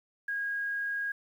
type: tone with quantisation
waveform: sine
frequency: 1637 Hz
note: G#6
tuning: 25 cents flat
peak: -30 dBFS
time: 0.28-1.12 s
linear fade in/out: 5 ms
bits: 10
effects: none